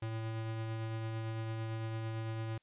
square tone with tremolo, 111.9 Hz, A2, 30 cents sharp, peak -36 dBFS, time 0.02-2.58 s, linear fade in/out 5 ms, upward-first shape triangle, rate 8.9 Hz, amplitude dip 25%, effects white hiss -75 dBFS RMS until 2.62 s + resampled to 8000 Hz

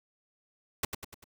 pink noise with echo, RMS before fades -28 dBFS, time 0.83-0.85 s, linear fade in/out 5 ms, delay 98 ms, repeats 4, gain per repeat -6 dB, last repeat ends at 1.242 s, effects none

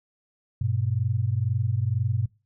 sine tone pair together, 99.5 / 121.57 Hz, G2 / B2, +26 / -27 cents, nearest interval minor third, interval 347 cents, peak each -25 dBFS, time 0.61-2.26 s, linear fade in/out 5 ms, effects noise-tail reverb RT60 0.3 s tail -22 dB re dry

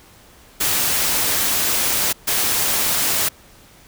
white noise bursts at uneven times, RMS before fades -19 dBFS, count 2, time 0.6-2.13 / 2.27-3.29 s, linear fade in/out 10 ms, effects pink hiss -48 dBFS RMS until 3.87 s

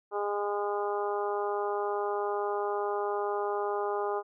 harmonic tone, 204.7 Hz, G#3, 25 cents flat, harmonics 2 / 3 / 4 / 5 / 6 / 7, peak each -31 / -38 / -34 / -39 / -38 / -47 dBFS, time 0.11-4.23 s, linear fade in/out 50 ms, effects none

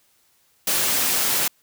white high-pass noise, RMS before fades -21 dBFS, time 0.67-1.48 s, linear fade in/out 5 ms, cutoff 120 Hz, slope 12 dB/octave, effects white hiss -62 dBFS RMS until 1.62 s

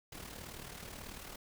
pink noise with amplitude modulation, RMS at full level -45 dBFS, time 0.12-1.36 s, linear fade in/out 5 ms, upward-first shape sine, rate 38.3 Hz, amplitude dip 60%, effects none

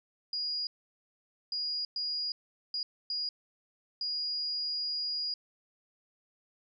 sine tone bursts at uneven times, 4874 Hz, D#8, 37 cents flat, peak -31 dBFS, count 6, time 0.33-0.67 / 1.52-1.85 / 1.96-2.32 / 2.74-2.83 / 3.1-3.29 / 4.01-5.34 s, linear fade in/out 2 ms, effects none

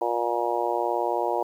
harmonic tone, 118.8 Hz, A#2, 33 cents sharp, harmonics 3 / 4 / 5 / 6 / 7 / 8, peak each -30 / -30 / -30 / -30 / -30 / -30 dBFS, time 0.01-1.43 s, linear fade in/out 5 ms, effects 9-bit

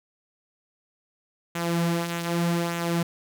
sawtooth tone with flanger, 170.2 Hz, F3, 44 cents flat, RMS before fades -26 dBFS, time 1.55-3.03 s, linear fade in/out 5 ms, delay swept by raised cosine 0.2 to 6.1 ms, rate 0.83 Hz, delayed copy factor -0.5, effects none

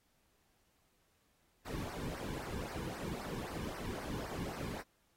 brown noise with flanger, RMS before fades -42 dBFS, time 1.65-4.83 s, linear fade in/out 20 ms, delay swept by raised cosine 0.28 to 1.58 ms, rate 3.8 Hz, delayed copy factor -0.95, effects pink hiss -75 dBFS RMS until 5.16 s + AAC 48 kbps

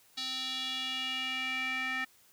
square tone with band-pass filter sweep, 260 Hz, C4, 11 cents flat, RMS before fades -35 dBFS, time 0.17-2.05 s, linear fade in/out 10 ms, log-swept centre 4100 to 2000 Hz, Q 4.3, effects white hiss -63 dBFS RMS until 2.32 s

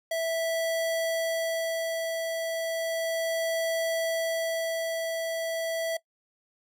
square tone with tremolo, 657 Hz, E5, 6 cents flat, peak -26 dBFS, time 0.11-5.97 s, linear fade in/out 5 ms, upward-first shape sine, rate 0.34 Hz, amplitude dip 30%, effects noise-tail reverb RT60 0.1 s tail -21 dB re dry

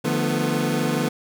25% pulse chord, B half-diminished seventh, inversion first, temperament equal with one note detuned, 150 / 174.61 / 220 / 246.9 Hz, D3 / F3 / A3 / B3, +37 / 0 / 0 / 0 cents, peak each -22 / -24 / -24 / -21 dBFS, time 0.04-1.09 s, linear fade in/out 10 ms, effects none

